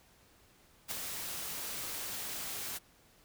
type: noise with ADSR envelope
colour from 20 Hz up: white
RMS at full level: -35 dBFS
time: 0.88-2.79 s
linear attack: 34 ms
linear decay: 3 ms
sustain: -5 dB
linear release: 21 ms
effects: pink hiss -64 dBFS RMS until 3.24 s

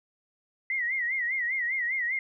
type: tone with vibrato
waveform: sine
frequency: 2006 Hz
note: B6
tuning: 26 cents sharp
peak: -26 dBFS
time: 0.7-2.19 s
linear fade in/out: 2 ms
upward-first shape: sine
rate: 5 Hz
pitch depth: 120 cents each way
effects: none

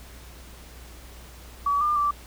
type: tone with pitch steps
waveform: sine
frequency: 1141 / 1201 / 1166 Hz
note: C#6 / D6 / D6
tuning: +50 / +38 / -13 cents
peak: -20 dBFS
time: 1.66-2.11 s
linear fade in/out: 5 ms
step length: 150 ms
effects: added 60 Hz sine -44 dBFS peak until 2.26 s + pink hiss -48 dBFS RMS until 2.26 s

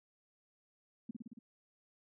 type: tone with echo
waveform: sine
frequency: 230 Hz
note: A#3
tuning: 23 cents flat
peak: -38 dBFS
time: 1.09-1.11 s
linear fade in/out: 5 ms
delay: 56 ms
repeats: 5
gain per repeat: -2 dB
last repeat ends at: 1.39 s
effects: none

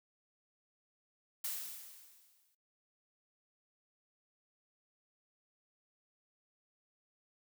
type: noise with exponential decay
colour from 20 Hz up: blue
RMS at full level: -37 dBFS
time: 1.44-2.55 s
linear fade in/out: 5 ms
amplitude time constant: 240 ms
effects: noise-tail reverb RT60 0.2 s tail -22 dB re dry

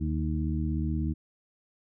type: harmonic tone with a mistuned harmonic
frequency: 76.6 Hz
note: D#2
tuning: 27 cents flat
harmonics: 1 / 2 / 3 / 4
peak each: -29 / -32 / -34 / -35 dBFS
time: 0-1.14 s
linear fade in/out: 20 ms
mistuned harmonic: 4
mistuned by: +36 cents
effects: none

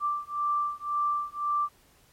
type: beating tone pair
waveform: sine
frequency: 1174.7 / 1176.6 Hz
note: D6 / D6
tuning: 0 / +3 cents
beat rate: 1.9 Hz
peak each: -29 dBFS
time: 0-1.69 s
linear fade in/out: 50 ms
effects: pink hiss -61 dBFS RMS until 2.12 s + MP3 64 kbps

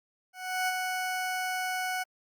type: tone with ADSR envelope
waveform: 20% pulse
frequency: 740 Hz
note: F#5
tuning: in tune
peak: -21 dBFS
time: 0.33-2.04 s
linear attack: 350 ms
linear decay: 31 ms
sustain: -4 dB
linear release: 17 ms
effects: Opus 48 kbps

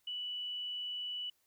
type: tone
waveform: sine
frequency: 2960 Hz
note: F#7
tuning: in tune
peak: -37 dBFS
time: 0.07-1.3 s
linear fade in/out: 5 ms
effects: white hiss -75 dBFS RMS until 1.46 s

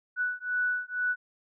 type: beating tone pair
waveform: sine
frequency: 1480 / 1482.1 Hz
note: F#6 / F#6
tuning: 0 / +2 cents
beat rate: 2.1 Hz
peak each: -30 dBFS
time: 0.16-1.16 s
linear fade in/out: 50 ms
effects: none

